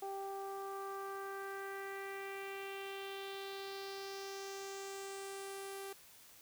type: tone with low-pass filter sweep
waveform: sawtooth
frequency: 392 Hz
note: G4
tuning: in tune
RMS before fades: -45 dBFS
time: 0.02-5.93 s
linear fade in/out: 5 ms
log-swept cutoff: 800 to 12000 Hz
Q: 2.9
effects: white hiss -60 dBFS RMS until 6.41 s